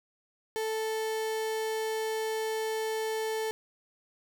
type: tone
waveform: 35% pulse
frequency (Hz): 440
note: A4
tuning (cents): 0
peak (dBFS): -28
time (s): 0.56-3.51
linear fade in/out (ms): 0
effects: 11-bit